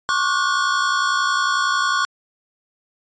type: tone cluster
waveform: square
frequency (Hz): 1087 / 1147 / 1450 / 1521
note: C#6 / D6 / F#6 / F#6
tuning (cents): -34 / -41 / -35 / +47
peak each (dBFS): -23 / -23 / -22 / -30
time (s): 0.09-2.05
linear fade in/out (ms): 0
effects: resampled to 16000 Hz